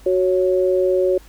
sine tone pair together, 370 / 554.4 Hz, F#4 / C#5, 0 / 0 cents, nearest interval perfect fifth, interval 700 cents, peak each -16 / -18 dBFS, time 0.06-1.18 s, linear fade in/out 5 ms, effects added 50 Hz sine -43 dBFS peak until 1.28 s + pink hiss -49 dBFS RMS until 1.28 s

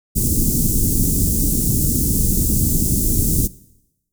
pink band-stop noise, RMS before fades -17 dBFS, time 0.15-3.48 s, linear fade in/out 20 ms, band 300 to 7300 Hz, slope 24 dB/octave, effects noise-tail reverb RT60 0.9 s tail -20 dB re dry

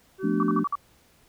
harmonic tone, 381.5 Hz, G4, 47 cents flat, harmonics 1 / 3 / 4, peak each -30 / -45 / -42 dBFS, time 0.18-0.65 s, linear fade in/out 50 ms
sine chord, B half-diminished seventh, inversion second, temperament equal, 174.61 / 220 / 246.9 / 293.7 Hz, F3 / A3 / B3 / D4, 0 / 0 / 0 / 0 cents, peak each -29 / -26 / -32 / -26 dBFS, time 0.23-0.64 s, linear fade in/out 10 ms
sine tone bursts, 1148 Hz, D6, 40 cents flat, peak -23 dBFS, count 5, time 0.4-0.754 s, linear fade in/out 2 ms, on 30 ms, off 51 ms
effects pink hiss -60 dBFS RMS until 1.28 s

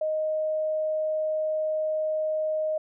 sine tone, 622.3 Hz, D#5, in tune, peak -24 dBFS, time 0.01-2.78 s, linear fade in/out 5 ms, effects none

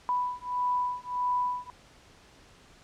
sine beating tone pair, 989 / 990.6 Hz, B5 / B5, +2 / +5 cents, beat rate 1.6 Hz, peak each -30 dBFS, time 0.09-1.7 s, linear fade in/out 0 ms, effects pink hiss -56 dBFS RMS until 2.83 s + low-pass 7000 Hz 12 dB/octave

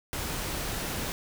pink noise, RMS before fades -33 dBFS, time 0.13-1.12 s, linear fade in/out 0 ms, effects none

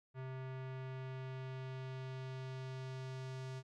square tone with low-pass filter sweep, 130.81 Hz, C3, in tune, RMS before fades -45 dBFS, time 0.14-3.63 s, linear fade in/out 50 ms, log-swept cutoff 2000 to 6400 Hz, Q 1, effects none

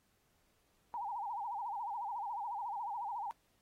sine tone with vibrato, 880 Hz, A5, in tune, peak -37 dBFS, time 0.94-3.31 s, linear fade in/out 0 ms, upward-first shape sine, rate 14 Hz, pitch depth 180 cents each way, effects pink hiss -75 dBFS RMS until 3.61 s + AAC 48 kbps

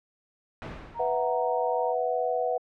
pink noise with exponential decay, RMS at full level -34 dBFS, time 0.62-1.59 s, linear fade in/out 0 ms, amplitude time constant 210 ms
sine tone, 932.3 Hz, A#5, in tune, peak -31 dBFS, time 0.94-1.95 s, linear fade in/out 50 ms
sine chord, B suspended fourth, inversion none, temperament equal, 493.9 / 659.3 / 740 Hz, B4 / E5 / F#5, 0 / 0 / 0 cents, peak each -28 / -30 / -29 dBFS, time 0.99-2.58 s, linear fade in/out 10 ms
effects low-pass 2000 Hz 12 dB/octave

